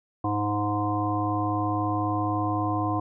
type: harmonic tone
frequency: 103.83 Hz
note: G#2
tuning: in tune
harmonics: 1 / 3 / 5 / 7 / 9 / 10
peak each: -29 / -28 / -38 / -30 / -38 / -30 dBFS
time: 0.24-3 s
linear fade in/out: 5 ms
effects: none